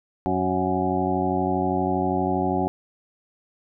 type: harmonic tone with a mistuned harmonic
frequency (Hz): 92.5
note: F#2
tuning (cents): 0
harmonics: 1 / 2 / 3 / 4 / 6 / 7 / 8 / 9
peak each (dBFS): -32 / -28 / -27 / -27 / -33 / -33 / -27 / -30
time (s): 0.26-2.68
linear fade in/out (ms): 0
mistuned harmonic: 7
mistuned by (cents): +33
effects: none